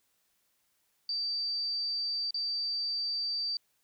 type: tone with dropouts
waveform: sine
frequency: 4648 Hz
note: D8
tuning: 19 cents flat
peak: -30 dBFS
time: 1.09-3.57 s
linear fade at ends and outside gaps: 2 ms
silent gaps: 2.308-2.343 s
effects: white hiss -74 dBFS RMS until 3.83 s